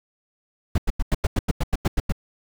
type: noise bursts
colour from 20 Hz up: brown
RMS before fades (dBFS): -19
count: 12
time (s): 0.75-2.123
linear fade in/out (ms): 5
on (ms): 31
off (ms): 91
effects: none